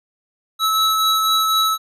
square tone pair together, 1301 / 3899 Hz, E6 / B7, -23 / -23 cents, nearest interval octave + perfect fifth, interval 1900 cents, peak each -17 / -20 dBFS, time 0.59-1.78 s, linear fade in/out 50 ms, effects resampled to 32000 Hz

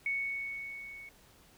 sine tone with level ramp, 2219 Hz, C#7, 1 cent sharp, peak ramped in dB -29 to -46 dBFS, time 0.06-1.09 s, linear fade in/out 2 ms, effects pink hiss -61 dBFS RMS until 1.57 s

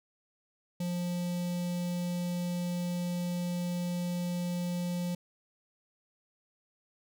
square tone with notch filter, 176.3 Hz, F3, 17 cents sharp, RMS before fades -33 dBFS, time 0.8-5.15 s, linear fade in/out 5 ms, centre 1400 Hz, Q 0.66, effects none

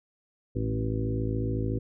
harmonic tone with a mistuned harmonic, 53.9 Hz, A1, 35 cents flat, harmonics 1 / 2 / 3 / 4 / 5 / 6 / 7 / 9, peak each -34 / -29 / -40 / -39 / -34 / -39 / -36 / -39 dBFS, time 0.55-1.79 s, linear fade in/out 10 ms, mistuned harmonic 2, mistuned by +43 cents, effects none

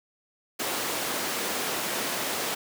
pink high-pass noise, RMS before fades -30 dBFS, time 0.59-2.55 s, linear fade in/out 10 ms, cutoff 310 Hz, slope 12 dB/octave, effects none

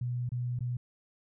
sine tone with dropouts, 122.7 Hz, B2, 11 cents flat, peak -30 dBFS, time 0.01-0.77 s, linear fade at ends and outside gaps 5 ms, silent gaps 0.292-0.318 / 0.591-0.606 s, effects none

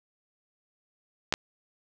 clicks, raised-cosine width 0.2 ms, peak -8 dBFS, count 2, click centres 1.325 / 1.339 s, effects 7-bit

